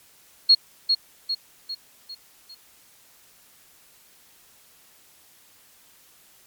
sine tone with echo, 4300 Hz, C8, 47 cents sharp, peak -10 dBFS, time 0.49-0.55 s, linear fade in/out 10 ms, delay 400 ms, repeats 5, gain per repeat -6 dB, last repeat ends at 2.55 s, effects white hiss -55 dBFS RMS until 6.46 s + MP3 96 kbps

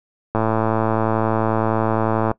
click train, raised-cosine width 1 ms, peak -5 dBFS, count 219, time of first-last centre 0.35-2.314 s, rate 111 Hz, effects noise-tail reverb RT60 0.1 s tail -20 dB re dry

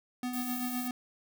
square tone with tremolo, 248.7 Hz, B3, 12 cents sharp, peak -32 dBFS, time 0.23-0.91 s, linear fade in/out 2 ms, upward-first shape sine, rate 7.8 Hz, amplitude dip 45%
violet noise, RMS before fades -40 dBFS, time 0.33-0.88 s, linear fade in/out 5 ms
effects none

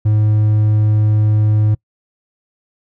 triangle tone, 106.7 Hz, G#2, 47 cents sharp, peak -8 dBFS, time 0.05-1.75 s, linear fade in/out 10 ms, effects noise-tail reverb RT60 0.1 s tail -25 dB re dry

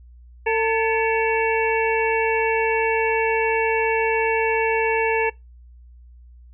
harmonic tone with a mistuned harmonic, 449.3 Hz, A4, 36 cents sharp, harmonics 1 / 2 / 4 / 5 / 6, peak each -20 / -23 / -26 / -27 / -28 dBFS, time 0.46-5.3 s, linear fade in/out 10 ms, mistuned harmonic 4, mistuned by -70 cents, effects noise-tail reverb RT60 0.2 s tail -22 dB re dry + added 60 Hz sine -43 dBFS peak until 6.53 s

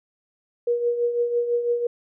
sine tone with tremolo, 477.6 Hz, A#4, 42 cents sharp, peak -17 dBFS, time 0.67-1.87 s, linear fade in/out 5 ms, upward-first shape triangle, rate 6 Hz, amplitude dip 65%, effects none

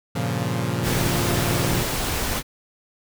sawtooth chord, G half-diminished seventh, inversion none, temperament equal, 98 / 116.54 / 138.59 / 174.61 Hz, G2 / Bb2 / Db3 / F3, 0 / 0 / 0 / 0 cents, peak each -28 / -22 / -24 / -24 dBFS, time 0.15-1.83 s, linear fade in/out 10 ms
pink noise, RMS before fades -25 dBFS, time 0.82-2.43 s, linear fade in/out 50 ms
effects none

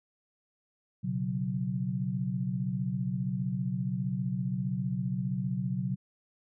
sine chord, B suspended second, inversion none, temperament equal, 123.47 / 138.59 / 185 Hz, B2 / C#3 / F#3, 0 / 0 / 0 cents, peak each -34 / -34 / -32 dBFS, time 1.03-5.96 s, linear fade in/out 20 ms, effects none

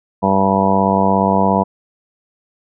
harmonic tone, 97.1 Hz, G2, 16 cents flat, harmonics 1 / 2 / 3 / 4 / 5 / 6 / 7 / 8 / 9 / 10, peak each -26 / -16 / -25 / -25 / -21 / -24 / -19 / -26 / -20 / -18 dBFS, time 0.22-1.64 s, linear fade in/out 20 ms, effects none

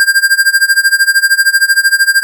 square tone with tremolo, 1596 Hz, G6, 31 cents sharp, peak -4 dBFS, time 0-2.23 s, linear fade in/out 0 ms, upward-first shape sine, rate 13 Hz, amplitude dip 90%, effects none

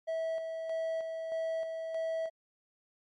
triangle tone with tremolo, 650 Hz, E5, 24 cents flat, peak -29 dBFS, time 0.07-2.3 s, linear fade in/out 20 ms, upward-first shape square, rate 1.6 Hz, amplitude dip 40%, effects MP3 48 kbps

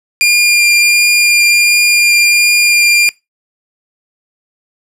sawtooth tone with vibrato, 2405 Hz, D7, 41 cents sharp, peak -3 dBFS, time 0.21-3.09 s, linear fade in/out 0 ms, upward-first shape triangle, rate 1.4 Hz, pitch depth 9 cents each way, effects noise-tail reverb RT60 0.2 s tail -22 dB re dry + low-pass 12000 Hz 12 dB/octave

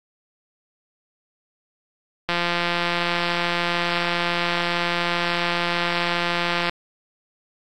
click train, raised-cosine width 0.3 ms, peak -6 dBFS, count 763, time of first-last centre 2.29-6.695 s, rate 173 Hz, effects AAC 64 kbps

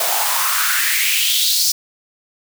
white noise with high-pass filter sweep, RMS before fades -17 dBFS, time 0-1.72 s, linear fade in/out 5 ms, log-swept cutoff 620 to 5200 Hz, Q 3.9, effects none

